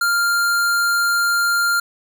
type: tone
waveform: square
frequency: 1396.9 Hz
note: F6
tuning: in tune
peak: -16 dBFS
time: 0.01-1.8 s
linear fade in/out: 5 ms
effects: none